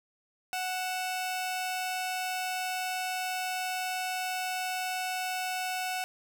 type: tone pair together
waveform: sawtooth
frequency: 740 / 2643 Hz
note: F#5 / E7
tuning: 0 / +4 cents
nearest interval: octave + minor seventh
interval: 2204 cents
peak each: -28 / -35 dBFS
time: 0.53-6.04 s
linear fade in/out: 0 ms
effects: none